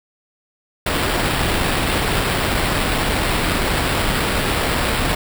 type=noise with sample-and-hold; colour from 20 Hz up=pink; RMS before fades=-19 dBFS; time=0.86-5.15 s; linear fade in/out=5 ms; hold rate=6300 Hz; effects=none